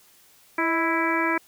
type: harmonic tone with a mistuned harmonic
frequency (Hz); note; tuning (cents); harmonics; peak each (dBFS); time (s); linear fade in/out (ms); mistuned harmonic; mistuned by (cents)
330.1; E4; +2; 1 / 2 / 3 / 4 / 5 / 6 / 7; -26 / -32 / -27 / -30 / -29 / -30 / -29; 0.58-1.38; 5; 2; -53
effects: white hiss -56 dBFS RMS until 1.47 s